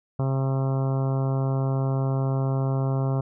harmonic tone, 134.2 Hz, C3, 44 cents sharp, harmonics 1 / 2 / 3 / 4 / 5 / 6 / 7 / 8 / 9 / 10, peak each -22 / -33 / -34 / -36 / -36 / -41 / -42 / -42 / -45 / -47 dBFS, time 0.19-3.21 s, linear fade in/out 5 ms, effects none

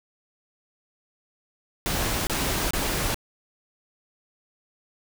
pink noise bursts, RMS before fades -26 dBFS, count 3, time 1.86-3.144 s, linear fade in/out 0 ms, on 410 ms, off 27 ms, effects none

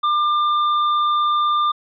sine tone with hard clipping, 1196 Hz, D6, 31 cents sharp, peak -17 dBFS, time 0.03-1.72 s, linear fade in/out 10 ms, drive 7 dB, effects resampled to 11025 Hz

